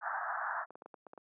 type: band-pass noise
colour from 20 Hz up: white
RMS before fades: -37 dBFS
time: 0.01-0.66 s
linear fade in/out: 50 ms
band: 660 to 1700 Hz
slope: 96 dB/octave
type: clicks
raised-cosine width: 1 ms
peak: -33 dBFS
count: 8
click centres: 0.706 / 0.755 / 0.821 / 0.86 / 0.942 / 1.067 / 1.134 / 1.177 s
effects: high-pass 400 Hz 12 dB/octave